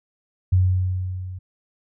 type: tone with level ramp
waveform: sine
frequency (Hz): 92.2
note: F#2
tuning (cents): -6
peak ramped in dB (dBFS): -12 to -31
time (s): 0.52-1.39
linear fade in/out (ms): 10
effects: none